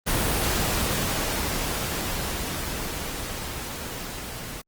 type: noise with level ramp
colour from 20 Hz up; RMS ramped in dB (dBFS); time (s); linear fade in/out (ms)
pink; -23 to -36; 0.06-4.62; 20
effects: Opus 24 kbps